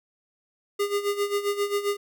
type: tone with tremolo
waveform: square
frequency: 406.5 Hz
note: G#4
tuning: 37 cents flat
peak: -22 dBFS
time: 0.79-1.97 s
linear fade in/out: 10 ms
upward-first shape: sine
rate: 7.5 Hz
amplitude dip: 75%
effects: none